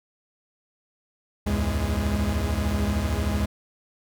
45% pulse tone cluster, 68.4 / 81.6 / 104.8 / 206.7 Hz, C#2 / E2 / G#2 / G#3, -23 / -17 / +16 / -8 cents, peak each -27 / -27 / -32 / -29 dBFS, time 1.46-3.46 s, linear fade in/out 10 ms, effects none

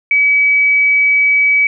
sine tone, 2280 Hz, C#7, 48 cents sharp, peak -8 dBFS, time 0.11-1.67 s, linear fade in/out 2 ms, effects none

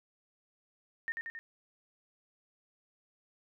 sine tone with echo, 1829 Hz, A#6, 33 cents flat, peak -32 dBFS, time 1.08-1.12 s, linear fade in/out 0 ms, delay 90 ms, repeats 3, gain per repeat -3 dB, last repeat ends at 1.39 s, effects none

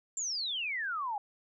sine exponential sweep, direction down, 7430 to 793 Hz, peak -32 dBFS, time 0.17-1.18 s, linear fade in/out 2 ms, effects none

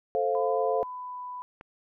sine chord, F major, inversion first, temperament equal with one note detuned, 440 / 527.8 / 698.5 Hz, A4 / C5 / F5, 0 / +15 / 0 cents, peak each -28 dBFS, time 0.15-0.83 s, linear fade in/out 0 ms
sine tone with pitch glide, 1008 to 993.5 Hz, B5 to B5, +35 to +10 cents, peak -35 dBFS, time 0.35-1.42 s, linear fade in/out 0 ms, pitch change -25 cents, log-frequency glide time 0.54-1.21 s
click, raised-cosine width 0.5 ms, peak -29 dBFS, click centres 1.611 s
effects none

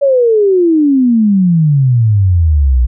sine exponential sweep, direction down, 572 to 58.27 Hz, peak -6 dBFS, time 0.01-2.87 s, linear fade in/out 20 ms, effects none

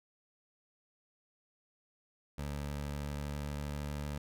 20% pulse tone with pitch glide, 72 to 73.01 Hz, D2 to D2, -34 to -10 cents, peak -32 dBFS, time 2.38-4.18 s, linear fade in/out 5 ms, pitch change +24 cents, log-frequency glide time 2.64-3.94 s, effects none

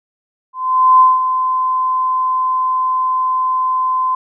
sine tone with ADSR envelope, 1029 Hz, C6, 29 cents flat, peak -4 dBFS, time 0.53-4.15 s, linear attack 470 ms, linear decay 190 ms, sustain -9 dB, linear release 4 ms, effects none

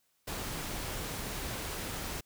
pink noise, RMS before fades -38 dBFS, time 0.27-2.21 s, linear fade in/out 10 ms, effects white hiss -74 dBFS RMS until 2.25 s

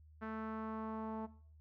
sawtooth tone with low-pass filter sweep, 220 Hz, A3, in tune, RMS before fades -43 dBFS, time 0.21-1.27 s, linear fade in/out 20 ms, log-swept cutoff 1500 to 890 Hz, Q 2.7, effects noise-tail reverb RT60 0.5 s tail -18 dB re dry + added 77 Hz sine -58 dBFS peak until 1.6 s

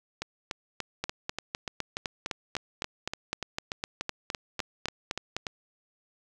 two click trains, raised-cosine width 0.2 ms, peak -15 / -13 dBFS, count 19 / 18, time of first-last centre 0.22-5.468 / 1.04-5.366 s, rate 3.43 / 3.93 Hz, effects none

